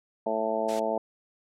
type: harmonic tone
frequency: 110.5 Hz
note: A2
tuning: 8 cents sharp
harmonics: 2 / 3 / 4 / 5 / 6 / 7 / 8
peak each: -36 / -38 / -33 / -32 / -29 / -38 / -34 dBFS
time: 0.26-0.98 s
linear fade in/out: 5 ms
type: noise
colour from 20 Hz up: white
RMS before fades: -39 dBFS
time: 0.68-0.8 s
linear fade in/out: 10 ms
effects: low-pass 8000 Hz 12 dB/octave

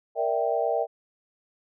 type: chord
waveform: sine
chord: E half-diminished seventh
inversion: second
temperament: equal with one note detuned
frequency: 466.2 / 587.3 / 657 / 784 Hz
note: Bb4 / D5 / E5 / G5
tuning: 0 / 0 / -6 / 0 cents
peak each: -28 / -29 / -27 / -29 dBFS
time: 0.15-0.87 s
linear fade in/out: 50 ms
effects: none

